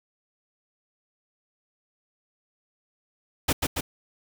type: noise with echo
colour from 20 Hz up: pink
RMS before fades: -22 dBFS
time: 3.48-3.53 s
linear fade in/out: 10 ms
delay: 140 ms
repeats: 2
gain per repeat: -3 dB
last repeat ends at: 3.81 s
effects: none